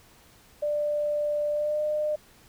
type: tone with pitch glide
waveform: sine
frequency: 592 to 604.1 Hz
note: D5 to D5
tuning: +14 to +49 cents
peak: -24 dBFS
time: 0.62-2.16 s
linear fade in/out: 10 ms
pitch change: +35 cents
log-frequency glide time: 1.51-1.81 s
effects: pink hiss -56 dBFS RMS until 2.48 s